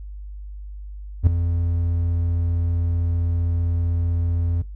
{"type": "tone with ADSR envelope", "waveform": "triangle", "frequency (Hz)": 85.5, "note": "F2", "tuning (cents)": -36, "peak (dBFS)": -6, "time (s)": [1.23, 4.62], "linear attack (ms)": 38, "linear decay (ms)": 6, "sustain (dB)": -11, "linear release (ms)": 4, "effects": ["noise-tail reverb RT60 0.2 s tail -19 dB re dry", "added 50 Hz sine -32 dBFS peak until 4.75 s"]}